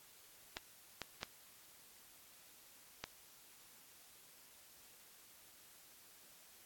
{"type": "clicks", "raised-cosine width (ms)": 0.2, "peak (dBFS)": -23, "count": 4, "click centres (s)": [0.569, 1.017, 1.231, 3.04], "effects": ["white hiss -62 dBFS RMS until 6.65 s", "AAC 64 kbps"]}